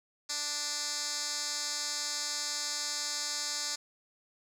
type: tone with band-pass filter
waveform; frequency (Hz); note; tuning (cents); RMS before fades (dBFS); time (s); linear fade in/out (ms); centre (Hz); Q
10% pulse; 294; D4; +2; -35; 0.29-3.76; 10; 5900; 4.4
effects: none